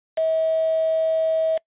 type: tone with quantisation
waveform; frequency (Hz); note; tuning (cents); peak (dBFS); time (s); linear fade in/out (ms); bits
sine; 643; E5; -43; -18; 0.17-1.58; 10; 5
effects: noise-tail reverb RT60 0.1 s tail -24 dB re dry + resampled to 8000 Hz